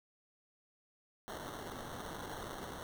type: noise with sample-and-hold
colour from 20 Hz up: violet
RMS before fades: -45 dBFS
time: 1.28-2.83 s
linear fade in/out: 0 ms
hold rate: 2450 Hz
effects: none